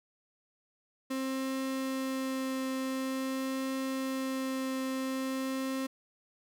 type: tone with vibrato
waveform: 35% pulse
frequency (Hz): 264.2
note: C4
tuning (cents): +17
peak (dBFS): -30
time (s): 1.1-5.87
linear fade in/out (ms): 10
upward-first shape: triangle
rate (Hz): 0.47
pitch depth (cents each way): 9
effects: none